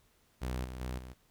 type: tone with level steps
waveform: sawtooth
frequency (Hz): 63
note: B1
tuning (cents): +35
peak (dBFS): -30 / -37 / -32 / -41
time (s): 0.41-1.14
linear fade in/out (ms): 20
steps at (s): 0.64 / 0.8 / 0.98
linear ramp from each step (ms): 10
effects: pink hiss -69 dBFS RMS until 1.3 s